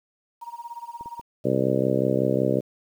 sine tone with tremolo, 942 Hz, A#5, 18 cents sharp, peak -31 dBFS, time 0.41-1.22 s, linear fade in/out 20 ms, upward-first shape sine, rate 17 Hz, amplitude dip 90%
clicks, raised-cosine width 2 ms, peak -31 dBFS, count 3, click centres 1.01 / 1.059 / 1.196 s
harmonic tone, 65.41 Hz, C2, in tune, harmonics 2 / 3 / 4 / 5 / 6 / 7 / 8 / 9, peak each -28 / -28 / -28 / -28 / -28 / -28 / -28 / -28 dBFS, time 1.44-2.61 s, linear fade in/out 20 ms
effects 9-bit

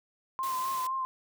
sine tone with vibrato, 1044 Hz, C6, 4 cents flat, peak -29 dBFS, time 0.39-1.05 s, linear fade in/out 0 ms, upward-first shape sine, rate 4 Hz, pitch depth 32 cents each way
white high-pass noise, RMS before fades -42 dBFS, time 0.43-0.87 s, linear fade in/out 2 ms, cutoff 120 Hz, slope 96 dB/octave
effects none

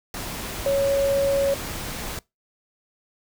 sine tone in noise, 554.4 Hz, C#5, in tune, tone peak -18 dBFS, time 0.66-1.54 s, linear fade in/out 2 ms, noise pink, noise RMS -32 dBFS, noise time 0.14-2.19 s, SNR +11 dB, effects noise-tail reverb RT60 0.2 s tail -23 dB re dry

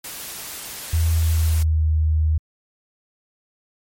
white noise, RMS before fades -33 dBFS, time 0.04-1.63 s, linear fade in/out 5 ms
sine tone with pitch glide, 81.8 to 78.24 Hz, E2 to D#2, -13 to +10 cents, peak -15 dBFS, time 0.93-2.38 s, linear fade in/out 5 ms, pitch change -77 cents, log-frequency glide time 1.13-1.84 s
effects MP3 64 kbps

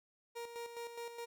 30% pulse tone with tremolo, 470 Hz, A#4, 14 cents sharp, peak -39 dBFS, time 0.35-1.26 s, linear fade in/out 20 ms, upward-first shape square, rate 4.8 Hz, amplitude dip 55%, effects none

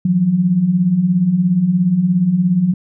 sine beating tone pair, 164.81 / 181.81 Hz, E3 / F#3, 0 / -30 cents, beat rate 17 Hz, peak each -19 / -12 dBFS, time 0.05-2.74 s, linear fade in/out 5 ms, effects none

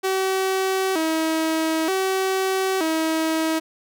sawtooth tone with vibrato, 349.2 Hz, F4, in tune, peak -16 dBFS, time 0.03-3.6 s, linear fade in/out 20 ms, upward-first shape square, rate 0.54 Hz, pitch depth 150 cents each way, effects none

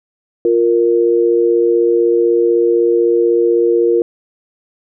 sine tone pair together, 350.2 / 466.2 Hz, F4 / A#4, +5 / 0 cents, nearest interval perfect fourth, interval 495 cents, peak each -12 dBFS, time 0.45-4.02 s, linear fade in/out 2 ms, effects none

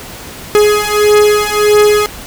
45% pulse beating tone pair, 417.9 / 419.5 Hz, G#4 / G#4, +11 / +17 cents, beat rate 1.6 Hz, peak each -10 dBFS, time 0.55-2.06 s, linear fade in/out 0 ms, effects pink hiss -29 dBFS RMS until 2.26 s

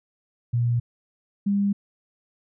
sine tone pair in turn, 119.4 / 200.8 Hz, A#2 / G3, +42 / +42 cents, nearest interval major sixth, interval 900 cents, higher second, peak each -19 dBFS, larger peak neither, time 0.53-0.8 / 1.46-1.73 s, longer neither, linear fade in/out 10 ms, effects none

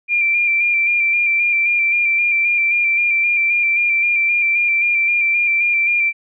sine tone with vibrato, 2377 Hz, D7, 20 cents sharp, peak -13 dBFS, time 0.08-6.13 s, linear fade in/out 50 ms, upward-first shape square, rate 3.8 Hz, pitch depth 24 cents each way, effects none

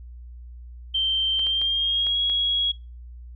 sine tone with pitch glide, 3131 to 3317 Hz, G7 to G#7, -3 to -3 cents, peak -20 dBFS, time 0.94-2.72 s, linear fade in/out 10 ms, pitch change +100 cents, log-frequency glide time 1.4-2.19 s
clicks, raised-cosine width 0.3 ms, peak -23 dBFS, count 5, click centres 1.394 / 1.468 / 1.616 / 2.068 / 2.298 s
effects noise-tail reverb RT60 0.3 s tail -24 dB re dry + added 60 Hz sine -38 dBFS peak until 3.35 s

